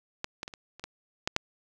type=clicks; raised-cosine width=0.2 ms; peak=-14 / -17 / -22 / -26 / -29 / -19 / -10 / -7 dBFS; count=8; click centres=0.244 / 0.431 / 0.479 / 0.538 / 0.796 / 0.84 / 1.275 / 1.364 s; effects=none